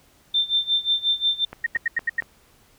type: tone with tremolo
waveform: sine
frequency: 3573 Hz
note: A7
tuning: 26 cents sharp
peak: -16 dBFS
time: 0.34-1.45 s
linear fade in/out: 5 ms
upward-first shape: sine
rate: 5.6 Hz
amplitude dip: 90%
type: click train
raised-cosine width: 0.5 ms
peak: -20 dBFS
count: 4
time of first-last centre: 1.53-2.223 s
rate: 4.33 Hz
type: tone bursts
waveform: sine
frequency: 1864.7 Hz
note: A#6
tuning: in tune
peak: -18 dBFS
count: 6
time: 1.64-2.204 s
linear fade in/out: 5 ms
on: 24 ms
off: 84 ms
effects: pink hiss -57 dBFS RMS until 2.78 s